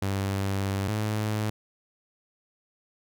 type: tone pair in turn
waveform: sawtooth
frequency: 98 / 106.8 Hz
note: G2 / G#2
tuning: 0 / +49 cents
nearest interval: minor second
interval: 149 cents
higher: second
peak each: -22 dBFS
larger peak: neither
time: 0.02-0.88 / 0.88-1.5 s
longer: first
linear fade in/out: 5 ms
effects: none